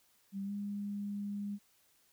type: tone with pitch glide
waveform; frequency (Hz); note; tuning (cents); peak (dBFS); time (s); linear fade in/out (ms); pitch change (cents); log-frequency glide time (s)
sine; 196.5 to 203.2; G3 to G#3; +4 to -38; -36; 0.32-1.59; 50; +58; 0.44-0.52
effects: white hiss -70 dBFS RMS until 2.12 s